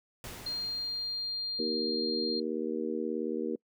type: noise with exponential decay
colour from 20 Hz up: pink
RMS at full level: -42 dBFS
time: 0.24-1.99 s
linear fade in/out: 1 ms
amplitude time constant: 380 ms
type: tone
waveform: sine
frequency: 4200 Hz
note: C8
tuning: 6 cents sharp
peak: -32 dBFS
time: 0.46-2.4 s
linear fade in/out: 5 ms
type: harmonic tone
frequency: 78.6 Hz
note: D#2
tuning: 18 cents sharp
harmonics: 3 / 4 / 5 / 6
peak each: -36 / -36 / -36 / -36 dBFS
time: 1.59-3.56 s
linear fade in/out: 5 ms
effects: noise-tail reverb RT60 0.1 s tail -26 dB re dry